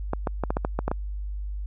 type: clicks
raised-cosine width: 1 ms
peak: -11 dBFS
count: 9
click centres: 0.134 / 0.272 / 0.437 / 0.505 / 0.569 / 0.649 / 0.79 / 0.88 / 0.915 s
effects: added 50 Hz sine -29 dBFS peak until 1.66 s